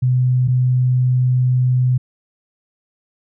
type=tone pair in turn; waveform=sine; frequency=126.5 / 126.5 Hz; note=B2 / B2; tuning=+42 / +42 cents; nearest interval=unison; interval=0 cents; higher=neither; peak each=-12 dBFS; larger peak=neither; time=0.02-0.48 / 0.48-1.98 s; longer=second; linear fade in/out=10 ms; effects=none